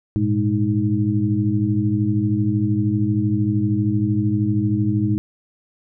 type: tone cluster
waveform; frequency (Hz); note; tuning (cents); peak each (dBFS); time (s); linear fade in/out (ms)
sine; 104.5 / 117.4 / 207.8 / 313.2; G#2 / A#2 / G#3 / D#4; +11 / +13 / +1 / +11; -22; 0.16-5.18; 0
effects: none